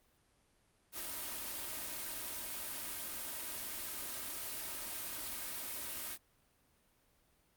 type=noise with comb filter; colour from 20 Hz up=white; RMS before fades=-42 dBFS; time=0.92-6.18 s; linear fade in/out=50 ms; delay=3.2 ms; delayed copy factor=+0.5; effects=pink hiss -72 dBFS RMS until 7.56 s + Opus 32 kbps